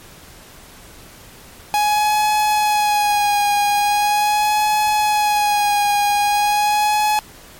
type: tone with vibrato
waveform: 45% pulse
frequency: 833 Hz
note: G#5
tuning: 5 cents sharp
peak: -14 dBFS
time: 1.74-7.19 s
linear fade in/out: 0 ms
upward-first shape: sine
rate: 0.41 Hz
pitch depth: 28 cents each way
effects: pink hiss -42 dBFS RMS until 7.59 s + MP3 64 kbps